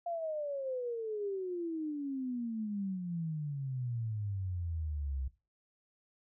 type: exponential sweep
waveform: sine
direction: down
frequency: 698 to 64.2 Hz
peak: -34 dBFS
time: 0.06-5.28 s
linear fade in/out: 5 ms
effects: noise-tail reverb RT60 0.3 s tail -17 dB re dry